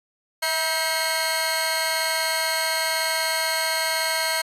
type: tone cluster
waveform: sawtooth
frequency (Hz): 647 / 960 / 1577 / 2175 / 4274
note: E5 / B5 / G6 / C#7 / C8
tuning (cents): -32 / -49 / +10 / -33 / +36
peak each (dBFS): -25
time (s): 0.42-4.42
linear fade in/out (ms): 10
effects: resampled to 32000 Hz